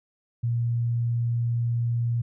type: tone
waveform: sine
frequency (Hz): 118.1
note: A#2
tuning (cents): +23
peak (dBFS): -22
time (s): 0.43-2.22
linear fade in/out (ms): 10
effects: none